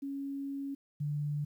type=tone pair in turn; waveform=sine; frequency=277.2 / 147.13 Hz; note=C#4 / D3; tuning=0 / +4 cents; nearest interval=major seventh; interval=1096 cents; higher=first; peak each=-35 / -31 dBFS; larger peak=second; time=0.02-0.75 / 1-1.45 s; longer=first; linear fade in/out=10 ms; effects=11-bit